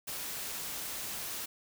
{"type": "noise", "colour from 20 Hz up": "white", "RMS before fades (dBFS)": -39, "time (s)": [0.07, 1.46], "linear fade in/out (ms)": 10, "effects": []}